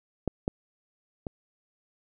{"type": "clicks", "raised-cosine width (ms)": 2, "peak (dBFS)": [-13, -13, -20], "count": 3, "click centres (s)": [0.277, 0.479, 1.268], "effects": []}